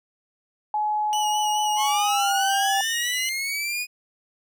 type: tone with pitch glide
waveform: sine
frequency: 847 to 785.7 Hz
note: G#5 to G5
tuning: +34 to +4 cents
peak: -21 dBFS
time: 0.74-2.81 s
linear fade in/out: 2 ms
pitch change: -130 cents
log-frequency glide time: 1.81-2.38 s
type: tone with vibrato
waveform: 25% pulse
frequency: 2921 Hz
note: F#7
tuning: 23 cents flat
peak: -23 dBFS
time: 1.13-3.29 s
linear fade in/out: 0 ms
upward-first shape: sine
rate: 4.7 Hz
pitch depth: 33 cents each way
type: linear sweep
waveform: sawtooth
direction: up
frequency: 1046 to 2489 Hz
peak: -22 dBFS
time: 1.76-3.87 s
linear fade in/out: 50 ms
effects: none